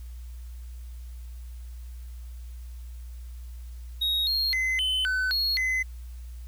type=tone with pitch steps; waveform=triangle; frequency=3775 / 4248 / 2048 / 3042 / 1512 / 4309 / 2038 Hz; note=A#7 / C8 / C7 / F#7 / F#6 / C#8 / C7; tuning=+21 / +25 / -38 / +47 / +37 / -50 / -46 cents; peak=-22 dBFS; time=4.01-5.83 s; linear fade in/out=10 ms; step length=260 ms; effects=added 60 Hz sine -37 dBFS peak until 6.47 s + white hiss -59 dBFS RMS until 6.47 s